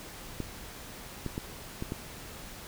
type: clicks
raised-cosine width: 3 ms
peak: -20 dBFS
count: 5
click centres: 0.403 / 1.263 / 1.379 / 1.824 / 1.921 s
effects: pink hiss -45 dBFS RMS until 2.67 s